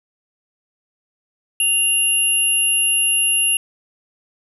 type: tone pair together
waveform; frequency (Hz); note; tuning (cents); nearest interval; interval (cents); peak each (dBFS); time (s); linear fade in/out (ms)
sine; 2794 / 11176; F7 / F9; 0 / 0; 2 octaves; 2400; -17; 1.6-3.57; 2
effects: none